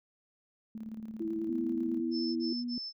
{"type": "tone with tremolo", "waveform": "sine", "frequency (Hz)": 220, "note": "A3", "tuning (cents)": 0, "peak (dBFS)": -37, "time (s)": [0.75, 2], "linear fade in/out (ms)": 2, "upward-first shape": "square", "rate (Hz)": 18, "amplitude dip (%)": 55}
{"type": "tone with vibrato", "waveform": "sine", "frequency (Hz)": 329.6, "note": "E4", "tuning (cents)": 0, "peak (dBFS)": -32, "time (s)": [1.2, 2.53], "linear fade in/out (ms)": 5, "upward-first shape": "square", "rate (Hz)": 10, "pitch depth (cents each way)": 17}
{"type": "tone with pitch glide", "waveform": "sine", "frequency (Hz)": [246.9, 242.8], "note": ["B3", "B3"], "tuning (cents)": [0, -29], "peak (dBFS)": -33, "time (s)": [1.49, 2.78], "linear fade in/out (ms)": 2, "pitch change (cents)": -29, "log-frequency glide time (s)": [1.73, 2.46]}
{"type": "tone bursts", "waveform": "sine", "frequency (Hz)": 5274, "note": "E8", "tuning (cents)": 0, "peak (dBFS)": -37, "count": 3, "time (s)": [2.11, 2.928], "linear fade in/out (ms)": 50, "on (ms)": 250, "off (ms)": 34}
{"effects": []}